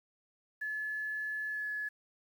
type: tone with pitch glide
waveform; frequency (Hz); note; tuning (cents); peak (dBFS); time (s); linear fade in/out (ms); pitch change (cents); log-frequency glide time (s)
sine; 1717 to 1704.2; A6 to G#6; -43 to +44; -34; 0.61-1.89; 10; -13; 1.47-1.68
effects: 10-bit